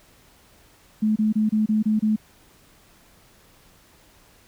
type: tone bursts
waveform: sine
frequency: 215.3 Hz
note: A3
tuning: 37 cents flat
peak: -17 dBFS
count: 7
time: 1.02-2.162 s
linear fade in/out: 10 ms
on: 140 ms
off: 27 ms
effects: pink hiss -55 dBFS RMS until 4.47 s